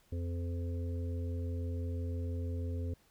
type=harmonic tone; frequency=86 Hz; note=F2; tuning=26 cents flat; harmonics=1 / 3 / 5 / 6; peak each=-34 / -44 / -48 / -50 dBFS; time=0.12-2.94 s; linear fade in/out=5 ms; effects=pink hiss -68 dBFS RMS until 3.1 s

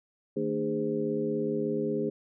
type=tone cluster; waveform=sine; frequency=157.1 / 227.3 / 303.8 / 410.7 / 516 Hz; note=D#3 / A#3 / D#4 / G#4 / C5; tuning=+17 / -43 / -41 / -19 / -24 cents; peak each=-38 / -33 / -34 / -30 / -36 dBFS; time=0.36-2.1 s; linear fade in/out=10 ms; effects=none

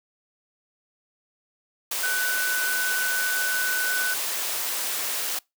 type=tone in noise; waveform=sine; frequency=1500 Hz; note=F#6; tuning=23 cents sharp; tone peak=-24 dBFS; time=2.03-4.14 s; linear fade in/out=5 ms; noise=white; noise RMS=-28 dBFS; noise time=1.91-5.39 s; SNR=+1 dB; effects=noise-tail reverb RT60 0.2 s tail -25 dB re dry + high-pass 400 Hz 12 dB/octave

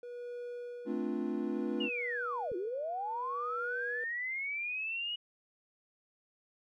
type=tone with tremolo; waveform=triangle; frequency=484.8 Hz; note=B4; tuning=32 cents flat; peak=-37 dBFS; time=0.03-4.04 s; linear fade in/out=2 ms; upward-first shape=sine; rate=0.61 Hz; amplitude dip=75%
type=chord; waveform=triangle; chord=D minor seventh; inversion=second; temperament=equal; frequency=220 / 261.6 / 293.7 / 349.2 Hz; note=A3 / C4 / D4 / F4; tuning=0 / 0 / 0 / 0 cents; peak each=-36 dBFS; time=0.85-1.9 s; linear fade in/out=50 ms
type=linear two-way sweep; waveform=sine; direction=down then up; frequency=2921 to 339 to 2921 Hz; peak=-34 dBFS; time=1.8-5.16 s; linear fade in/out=10 ms; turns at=2.56 s
type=click; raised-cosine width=3 ms; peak=-35 dBFS; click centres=2.517 s
effects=none

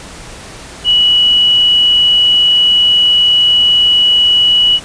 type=tone with quantisation; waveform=sine; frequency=2935 Hz; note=F#7; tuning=15 cents flat; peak=-6 dBFS; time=0.84-4.8 s; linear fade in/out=50 ms; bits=6; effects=pink hiss -31 dBFS RMS until 4.84 s + resampled to 22050 Hz

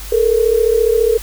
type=tone pair together; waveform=sine; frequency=434.7 / 469.3 Hz; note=A4 / A#4; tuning=-21 / +12 cents; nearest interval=minor second; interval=133 cents; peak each=-13 dBFS; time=0.12-1.18 s; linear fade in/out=5 ms; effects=added 50 Hz sine -28 dBFS peak until 1.22 s + white hiss -33 dBFS RMS until 1.22 s

